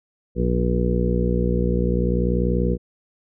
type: harmonic tone with a mistuned harmonic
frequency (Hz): 60.4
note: B1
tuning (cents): -38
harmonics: 1 / 2 / 3 / 4 / 5 / 6 / 7 / 8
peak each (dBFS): -22 / -27 / -23 / -28 / -36 / -28 / -30 / -27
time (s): 0.35-2.78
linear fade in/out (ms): 50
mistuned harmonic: 5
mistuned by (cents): -36
effects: none